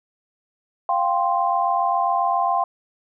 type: chord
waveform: sine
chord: F suspended second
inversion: none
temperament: just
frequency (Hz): 698.5 / 785.8 / 1047.7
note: F5 / G5 / C6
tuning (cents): 0 / +4 / +2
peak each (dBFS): -22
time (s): 0.89-2.64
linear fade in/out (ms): 2
effects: none